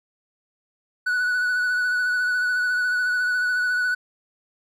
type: tone with vibrato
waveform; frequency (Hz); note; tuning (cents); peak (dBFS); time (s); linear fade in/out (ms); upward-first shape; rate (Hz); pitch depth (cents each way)
triangle; 1480; F#6; 0; -18; 1.06-3.95; 10; sine; 14; 24
effects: none